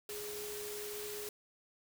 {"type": "tone in noise", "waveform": "sine", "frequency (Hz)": 416.9, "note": "G#4", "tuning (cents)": 7, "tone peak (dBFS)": -43, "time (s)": [0.09, 1.29], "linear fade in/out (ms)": 2, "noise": "white", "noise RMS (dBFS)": -45, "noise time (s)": [0.09, 1.29], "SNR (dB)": -1, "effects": []}